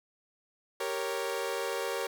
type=chord; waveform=sawtooth; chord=G diminished; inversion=none; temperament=equal; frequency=392 / 466.2 / 554.4 Hz; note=G4 / Bb4 / Db5; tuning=0 / 0 / 0 cents; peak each=-33 / -31 / -32 dBFS; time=0.8-2.07 s; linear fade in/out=5 ms; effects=none